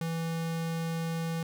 square tone, 164.81 Hz, E3, in tune, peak -31 dBFS, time 0.01-1.43 s, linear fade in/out 2 ms, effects none

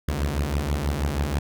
sawtooth beating tone pair, 68.6 / 74.8 Hz, C#2 / D2, -17 / +32 cents, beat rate 6.2 Hz, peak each -22 dBFS, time 0.08-1.39 s, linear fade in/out 5 ms, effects none

